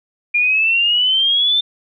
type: exponential sweep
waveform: sine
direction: up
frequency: 2400 to 3580 Hz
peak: -12 dBFS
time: 0.34-1.61 s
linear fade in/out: 10 ms
effects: none